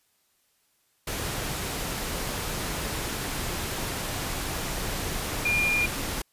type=tone in noise; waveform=sine; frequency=2414 Hz; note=D7; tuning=47 cents sharp; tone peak=-22 dBFS; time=5.45-5.86 s; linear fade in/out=5 ms; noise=pink; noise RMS=-31 dBFS; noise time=1.07-6.22 s; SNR=+6 dB; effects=white hiss -69 dBFS RMS until 6.32 s + resampled to 32000 Hz